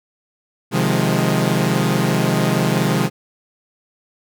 sawtooth chord, F minor seventh, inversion second, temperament equal with one note detuned, 130.81 / 155.56 / 176.44 / 207.7 Hz, C3 / Eb3 / F3 / Ab3, 0 / 0 / +18 / 0 cents, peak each -17 dBFS, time 0.71-3.1 s, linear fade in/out 50 ms, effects none

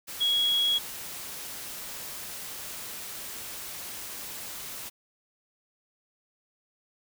sine tone in noise, 3322 Hz, G#7, in tune, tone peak -22 dBFS, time 0.2-0.79 s, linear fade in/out 20 ms, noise white, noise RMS -39 dBFS, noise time 0.07-4.9 s, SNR +14 dB, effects none

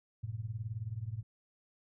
sine tone with tremolo, 110.7 Hz, A2, 11 cents sharp, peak -32 dBFS, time 0.23-1.23 s, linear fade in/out 10 ms, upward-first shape triangle, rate 19 Hz, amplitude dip 95%, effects none

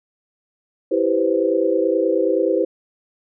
sine chord, C major seventh, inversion first, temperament equal, 329.6 / 392 / 493.9 / 523.3 Hz, E4 / G4 / B4 / C5, 0 / 0 / 0 / 0 cents, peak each -21 dBFS, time 0.91-2.65 s, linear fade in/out 10 ms, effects none

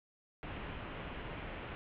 pink low-pass noise, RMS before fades -44 dBFS, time 0.43-1.75 s, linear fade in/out 0 ms, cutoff 3100 Hz, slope 48 dB/octave, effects none

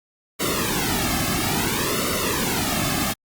pink noise with flanger, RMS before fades -23 dBFS, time 0.39-3.14 s, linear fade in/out 20 ms, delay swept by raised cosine 1.2 to 2.12 ms, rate 0.59 Hz, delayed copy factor -1, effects Opus 48 kbps

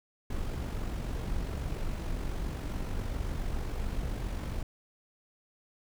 brown noise with amplitude modulation, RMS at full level -32 dBFS, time 0.3-4.63 s, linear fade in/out 5 ms, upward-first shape sine, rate 47.2 Hz, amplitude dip 40%, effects none

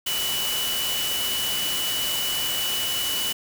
sine tone in noise, 2960 Hz, F#7, in tune, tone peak -26 dBFS, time 0.06-3.33 s, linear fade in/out 10 ms, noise white, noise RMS -28 dBFS, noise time 0.06-3.33 s, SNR -1 dB, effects none

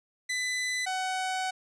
sawtooth tone pair in turn, 2002 / 749.9 Hz, B6 / F#5, +23 / +23 cents, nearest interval octave + perfect fourth, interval 1700 cents, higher first, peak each -25 dBFS, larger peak neither, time 0.29-0.86 / 0.86-1.51 s, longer second, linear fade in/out 10 ms, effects resampled to 22050 Hz + 11-bit

